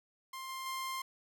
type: tone with level steps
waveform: sawtooth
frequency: 1054 Hz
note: C6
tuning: 12 cents sharp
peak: -38 / -36 / -33 dBFS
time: 0.33-1.02 s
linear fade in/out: 5 ms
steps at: 0.49 / 0.66 s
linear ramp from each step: 2 ms
effects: none